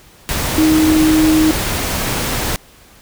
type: tone in noise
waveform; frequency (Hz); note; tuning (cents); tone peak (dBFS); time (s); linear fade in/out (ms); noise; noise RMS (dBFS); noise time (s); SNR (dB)
sine; 313.1; D#4; +11; -9; 0.58-1.51; 0; pink; -19; 0.29-2.56; +7
effects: pink hiss -45 dBFS RMS until 3.01 s